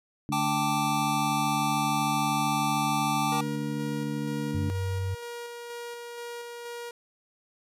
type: harmonic tone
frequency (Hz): 73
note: D2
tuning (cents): -10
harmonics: 2 / 3 / 4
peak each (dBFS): -33 / -33 / -33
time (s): 0.29-4.7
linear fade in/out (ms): 0
type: chord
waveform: square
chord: G suspended second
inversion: none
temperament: equal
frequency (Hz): 784 / 880 / 1174.7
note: G5 / A5 / D6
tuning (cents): 0 / 0 / 0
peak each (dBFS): -31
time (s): 0.32-3.41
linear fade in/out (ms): 5
type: tone with tremolo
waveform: sawtooth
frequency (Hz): 475.2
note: A#4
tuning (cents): +33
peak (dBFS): -32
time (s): 3.32-6.91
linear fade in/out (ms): 2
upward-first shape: square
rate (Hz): 2.1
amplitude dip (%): 25
type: tone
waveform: sine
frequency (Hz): 94.8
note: F#2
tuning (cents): +43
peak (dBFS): -27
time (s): 4.54-5.15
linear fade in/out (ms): 10
effects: resampled to 32000 Hz